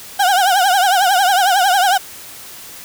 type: tone with vibrato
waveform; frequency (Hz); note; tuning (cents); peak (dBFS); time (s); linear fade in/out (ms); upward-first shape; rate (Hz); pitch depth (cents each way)
35% pulse; 760; F#5; +46; -9; 0.19-1.98; 10; triangle; 11; 150
effects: white hiss -35 dBFS RMS until 2.84 s